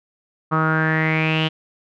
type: tone with low-pass filter sweep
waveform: sawtooth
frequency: 158.2 Hz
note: D#3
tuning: 29 cents sharp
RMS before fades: -19 dBFS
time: 0.51-1.49 s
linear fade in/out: 20 ms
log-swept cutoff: 1200 to 3100 Hz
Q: 8
effects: none